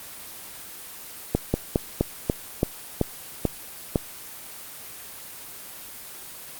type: slowing click train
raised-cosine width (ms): 2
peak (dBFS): -6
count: 9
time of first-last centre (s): 1.35-3.958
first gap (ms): 190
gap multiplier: 1.15
effects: white hiss -40 dBFS RMS until 6.59 s + Opus 24 kbps